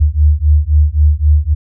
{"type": "beating tone pair", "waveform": "sine", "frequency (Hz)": [73.42, 77.22], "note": ["D2", "D#2"], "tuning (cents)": [0, -13], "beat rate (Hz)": 3.8, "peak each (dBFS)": -10, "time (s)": [0, 1.55], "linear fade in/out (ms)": 20, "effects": []}